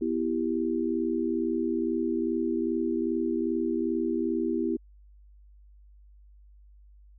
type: chord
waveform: sine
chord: E minor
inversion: second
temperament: equal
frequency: 246.9 / 329.6 / 392 Hz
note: B3 / E4 / G4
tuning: 0 / 0 / 0 cents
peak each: -30 / -28 / -31 dBFS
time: 0.01-4.77 s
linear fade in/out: 10 ms
effects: added 50 Hz sine -51 dBFS peak until 7.18 s